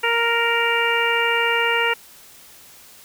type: harmonic tone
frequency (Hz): 466.2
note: A#4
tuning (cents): 0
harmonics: 1 / 2 / 3 / 4 / 5 / 6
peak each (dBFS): -24 / -24 / -24 / -24 / -24 / -24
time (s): 0.03-1.94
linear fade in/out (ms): 10
effects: white hiss -46 dBFS RMS until 3.04 s